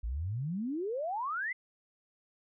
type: exponential sweep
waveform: sine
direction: up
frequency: 51.91 to 2103 Hz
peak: -32 dBFS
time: 0.03-1.53 s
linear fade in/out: 10 ms
effects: none